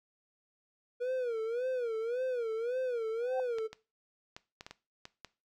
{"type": "tone with vibrato", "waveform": "triangle", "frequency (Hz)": 478.2, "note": "A#4", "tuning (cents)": 44, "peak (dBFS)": -29, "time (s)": [1, 3.68], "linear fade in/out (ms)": 20, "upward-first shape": "sine", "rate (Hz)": 1.8, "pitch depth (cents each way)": 140}
{"type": "tone with exponential growth", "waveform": "sine", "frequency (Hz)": 767, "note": "G5", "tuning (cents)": -38, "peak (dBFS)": -31, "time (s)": [3.19, 3.4], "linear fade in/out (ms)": 2, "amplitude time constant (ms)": 44}
{"type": "clicks", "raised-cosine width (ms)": 0.2, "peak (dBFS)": -27, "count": 8, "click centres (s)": [3.585, 3.73, 4.365, 4.609, 4.665, 4.71, 5.054, 5.247]}
{"effects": ["noise-tail reverb RT60 0.3 s tail -18 dB re dry"]}